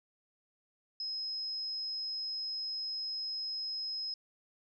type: tone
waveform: sine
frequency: 5120 Hz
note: D#8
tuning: 49 cents sharp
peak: -35 dBFS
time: 1-4.14 s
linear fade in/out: 2 ms
effects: none